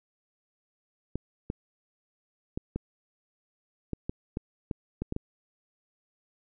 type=clicks; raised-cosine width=3 ms; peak=-18 dBFS; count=11; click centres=1.156 / 1.501 / 2.575 / 2.76 / 3.933 / 4.095 / 4.371 / 4.712 / 5.02 / 5.124 / 5.164 s; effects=none